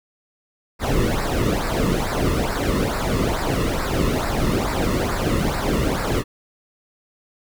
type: noise with flanger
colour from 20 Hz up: brown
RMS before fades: -21 dBFS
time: 0.79-6.24 s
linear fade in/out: 50 ms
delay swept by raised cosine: 0.31 to 1.31 ms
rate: 2.3 Hz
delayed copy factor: -0.75
effects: none